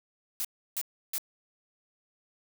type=noise bursts; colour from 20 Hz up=blue; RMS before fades=-32 dBFS; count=3; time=0.4-1.181 s; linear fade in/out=0 ms; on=47 ms; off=320 ms; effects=none